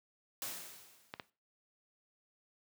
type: noise with exponential decay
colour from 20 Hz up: white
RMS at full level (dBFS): -39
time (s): 0.42-1.3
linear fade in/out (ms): 1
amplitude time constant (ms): 190
type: clicks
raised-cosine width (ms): 0.3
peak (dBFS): -25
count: 2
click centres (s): 1.139 / 1.198
effects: noise-tail reverb RT60 0.3 s tail -18 dB re dry + high-pass 100 Hz 12 dB/octave